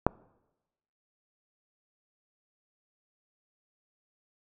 click, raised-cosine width 1 ms, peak -7 dBFS, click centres 0.066 s, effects noise-tail reverb RT60 1.0 s tail -24 dB re dry

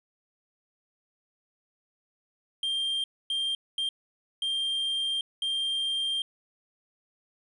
triangle tone bursts at uneven times, 3184 Hz, G7, 26 cents sharp, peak -25 dBFS, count 5, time 2.63-3.04 / 3.3-3.55 / 3.78-3.89 / 4.42-5.21 / 5.42-6.22 s, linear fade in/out 2 ms, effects resampled to 24000 Hz + 11-bit

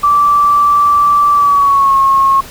sine tone with pitch glide, 1164 to 1086.1 Hz, D6 to C#6, -16 to -36 cents, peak -6 dBFS, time 0.03-2.41 s, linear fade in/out 10 ms, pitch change -120 cents, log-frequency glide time 1.34-1.96 s, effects pink hiss -32 dBFS RMS until 2.5 s

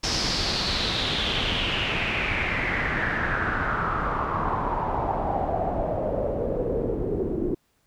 pink noise with low-pass filter sweep, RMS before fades -26 dBFS, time 0.03-7.55 s, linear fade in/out 10 ms, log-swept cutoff 5400 to 350 Hz, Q 4.8, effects pink hiss -68 dBFS RMS until 7.86 s

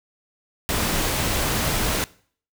pink noise, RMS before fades -23 dBFS, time 0.69-2.04 s, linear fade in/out 0 ms, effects noise-tail reverb RT60 0.5 s tail -21 dB re dry

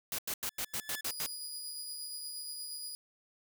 white noise bursts, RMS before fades -36 dBFS, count 8, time 0.12-1.263 s, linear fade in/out 2 ms, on 65 ms, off 89 ms
sawtooth tone with exponential growth, 1731 Hz, A6, 29 cents flat, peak -35 dBFS, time 0.45-1.01 s, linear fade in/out 5 ms, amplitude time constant 120 ms
20% pulse tone with tremolo, 4913 Hz, D#8, 23 cents flat, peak -33 dBFS, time 1.06-2.95 s, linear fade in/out 0 ms, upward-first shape sine, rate 8.5 Hz, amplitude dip 25%
effects none

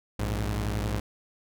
sawtooth tone pair together, 57.54 / 103.83 Hz, A#1 / G#2, -22 / 0 cents, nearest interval minor seventh, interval 1022 cents, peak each -26 dBFS, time 0.19-1 s, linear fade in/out 5 ms, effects none

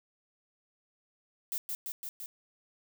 violet noise with echo, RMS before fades -34 dBFS, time 1.52-1.58 s, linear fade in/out 0 ms, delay 170 ms, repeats 4, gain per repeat -2 dB, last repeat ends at 2.26 s, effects none

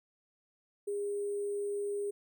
sine tone with sample-and-hold, 407.2 Hz, G#4, 34 cents flat, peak -32 dBFS, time 0.87-2.11 s, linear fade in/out 10 ms, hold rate 8820 Hz, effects none

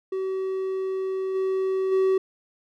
triangle tone with level steps, 380.3 Hz, F#4, 48 cents sharp, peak -23 / -20 / -16 dBFS, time 0.12-2.18 s, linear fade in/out 5 ms, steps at 1.34 / 1.91 s, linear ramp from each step 20 ms, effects none

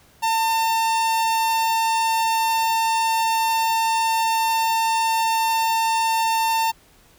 45% pulse tone, 901 Hz, A5, 41 cents sharp, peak -18 dBFS, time 0.22-6.72 s, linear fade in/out 20 ms, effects pink hiss -54 dBFS RMS until 7.18 s

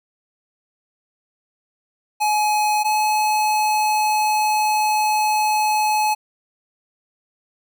square tone pair in turn, 845 / 853.3 Hz, G#5 / G#5, +30 / +47 cents, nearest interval unison, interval 17 cents, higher second, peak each -17 dBFS, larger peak neither, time 2.2-2.84 / 2.84-6.15 s, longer second, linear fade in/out 20 ms, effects none

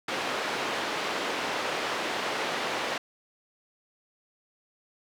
pink band-pass noise, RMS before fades -31 dBFS, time 0.08-2.98 s, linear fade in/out 5 ms, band 400 to 3700 Hz, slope 12 dB/octave, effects none

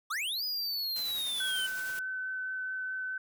square linear two-way sweep, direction up then down, 1091 to 4989 to 2997 Hz, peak -32 dBFS, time 0.1-1.67 s, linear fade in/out 10 ms, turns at 0.44 s
white noise with tremolo, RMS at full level -43 dBFS, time 0.96-1.99 s, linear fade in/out 0 ms, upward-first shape sine, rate 10 Hz, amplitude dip 30%
sine tone with vibrato, 1520 Hz, F#6, 46 cents sharp, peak -33 dBFS, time 1.4-3.18 s, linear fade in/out 5 ms, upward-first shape triangle, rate 4.7 Hz, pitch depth 8 cents each way
effects none

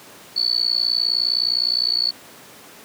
sine tone with amplitude modulation, 4438 Hz, C#8, 1 cent sharp, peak -13 dBFS, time 0.36-2.11 s, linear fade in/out 10 ms, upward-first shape sine, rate 59.7 Hz, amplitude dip 100%, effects pink hiss -43 dBFS RMS until 2.84 s + high-pass 200 Hz 12 dB/octave

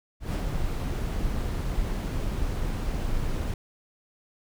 brown noise with ADSR envelope, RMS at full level -25 dBFS, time 0.2-3.54 s, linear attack 130 ms, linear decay 92 ms, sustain -3 dB, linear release 3 ms, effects none

